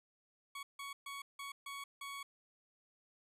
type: tone bursts at uneven times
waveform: 20% pulse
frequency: 1117 Hz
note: C#6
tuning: 13 cents sharp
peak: -39 dBFS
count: 6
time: 0.55-0.63 / 0.79-0.93 / 1.06-1.22 / 1.39-1.52 / 1.66-1.84 / 2.01-2.23 s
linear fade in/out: 5 ms
effects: resampled to 32000 Hz